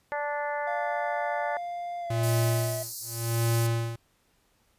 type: harmonic tone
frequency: 292.1 Hz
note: D4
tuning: 9 cents flat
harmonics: 2 / 3 / 4 / 5 / 6 / 7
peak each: -32 / -32 / -41 / -39 / -37 / -42 dBFS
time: 0.12-1.57 s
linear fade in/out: 0 ms
type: tone with pitch glide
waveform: triangle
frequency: 698.5 to 648 Hz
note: F5 to E5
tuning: 0 to -30 cents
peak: -30 dBFS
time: 0.67-2.83 s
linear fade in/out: 5 ms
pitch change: -130 cents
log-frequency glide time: 2-2.29 s
type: tone with tremolo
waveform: square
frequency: 115.7 Hz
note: A#2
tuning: 13 cents flat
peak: -23 dBFS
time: 2.1-3.96 s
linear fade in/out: 5 ms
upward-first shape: sine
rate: 0.86 Hz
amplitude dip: 100%
type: high-pass noise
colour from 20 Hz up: white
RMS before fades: -36 dBFS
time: 2.23-3.67 s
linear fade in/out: 5 ms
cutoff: 4200 Hz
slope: 96 dB/octave
effects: pink hiss -68 dBFS RMS until 4.78 s + resampled to 32000 Hz